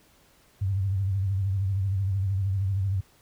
sine tone with vibrato, 97 Hz, G2, 18 cents flat, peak -23 dBFS, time 0.61-3.01 s, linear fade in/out 10 ms, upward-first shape sine, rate 13 Hz, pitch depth 75 cents each way, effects pink hiss -60 dBFS RMS until 3.21 s

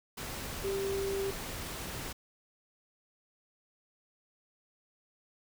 sine tone in noise, 392 Hz, G4, in tune, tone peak -31 dBFS, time 0.64-1.31 s, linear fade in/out 10 ms, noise pink, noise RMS -40 dBFS, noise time 0.17-2.13 s, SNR +6 dB, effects none

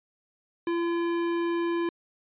sine tone with tanh clipping, 340.3 Hz, F4, 45 cents flat, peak -27 dBFS, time 0.67-1.89 s, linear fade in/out 2 ms, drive 18 dB, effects resampled to 8000 Hz

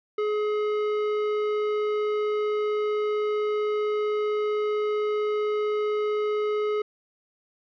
sine tone with tanh clipping, 422.2 Hz, G#4, 29 cents sharp, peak -25 dBFS, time 0.18-6.82 s, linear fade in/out 5 ms, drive 13 dB, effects none

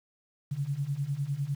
sine beating tone pair, 135.4 / 145.3 Hz, C#3 / D3, -40 / -18 cents, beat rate 9.9 Hz, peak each -33 / -31 dBFS, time 0.51-1.55 s, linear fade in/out 10 ms, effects 9-bit

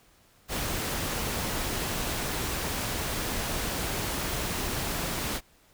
pink noise, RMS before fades -31 dBFS, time 0.48-5.41 s, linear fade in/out 50 ms, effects pink hiss -61 dBFS RMS until 5.73 s

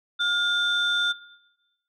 sine tone pair together, 1419 / 3552 Hz, F6 / A7, +27 / +16 cents, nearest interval octave + major third, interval 1589 cents, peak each -23 dBFS, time 0.19-1.13 s, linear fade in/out 20 ms, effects noise-tail reverb RT60 1.0 s tail -19 dB re dry + tanh soft clip ceiling -16 dBFS

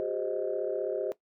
sine chord, Ab dominant seventh, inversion third, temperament equal with one note detuned, 370 / 405.6 / 523.3 / 622.3 Hz, Gb4 / Ab4 / C5 / Eb5, 0 / -41 / 0 / 0 cents, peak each -34 dBFS, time 0-1.12 s, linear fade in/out 0 ms, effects noise-tail reverb RT60 0.1 s tail -17 dB re dry + tanh soft clip ceiling -19 dBFS

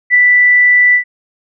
sine tone with ADSR envelope, 1975.5 Hz, B6, in tune, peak -3 dBFS, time 0.1-1.04 s, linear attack 45 ms, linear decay 4 ms, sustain -2 dB, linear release 95 ms, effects none

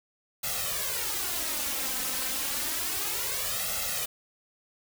white noise with flanger, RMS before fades -31 dBFS, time 0.43-4.06 s, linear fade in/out 10 ms, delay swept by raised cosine 1.5 to 3.9 ms, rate 0.3 Hz, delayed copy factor +0.9, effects none

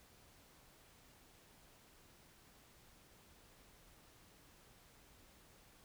silence, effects pink hiss -65 dBFS RMS until 5.84 s

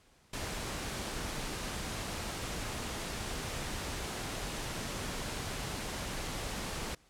pink noise, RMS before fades -38 dBFS, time 0.33-6.95 s, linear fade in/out 5 ms, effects pink hiss -65 dBFS RMS until 7.09 s + low-pass 10000 Hz 12 dB/octave

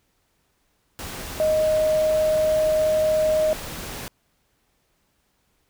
sine tone in noise, 622.3 Hz, D#5, in tune, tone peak -17 dBFS, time 1.4-3.53 s, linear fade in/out 0 ms, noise pink, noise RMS -34 dBFS, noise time 0.99-4.08 s, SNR +14 dB, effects pink hiss -68 dBFS RMS until 5.69 s

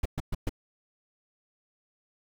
brown noise bursts, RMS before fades -27 dBFS, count 4, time 0.03-0.494 s, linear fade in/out 5 ms, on 26 ms, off 120 ms, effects none

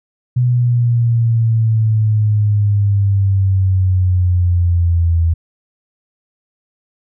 sine exponential sweep, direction down, 124.5 to 82.41 Hz, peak -10 dBFS, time 0.36-5.34 s, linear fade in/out 10 ms, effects none

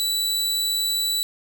sawtooth tone, 3951 Hz, B7, in tune, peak -18 dBFS, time 0-1.23 s, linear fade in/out 0 ms, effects none

